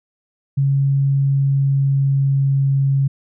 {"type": "tone with pitch glide", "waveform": "sine", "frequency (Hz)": [138.1, 137.15], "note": ["C#3", "C#3"], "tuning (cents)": [-6, -18], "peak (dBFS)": -13, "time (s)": [0.57, 3.08], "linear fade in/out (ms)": 10, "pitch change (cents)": -12, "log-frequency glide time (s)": [1.08, 2.75], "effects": []}